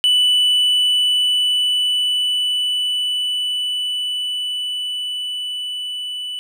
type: tone with level ramp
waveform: triangle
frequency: 2977 Hz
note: F#7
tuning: 10 cents sharp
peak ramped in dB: -10 to -23 dBFS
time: 0.04-6.39 s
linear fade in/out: 0 ms
effects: none